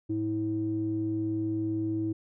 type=tone with low-pass filter; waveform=square; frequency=107.8 Hz; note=A2; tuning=35 cents flat; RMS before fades=-30 dBFS; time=0.09-2.13 s; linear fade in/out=10 ms; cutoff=310 Hz; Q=9.2; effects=none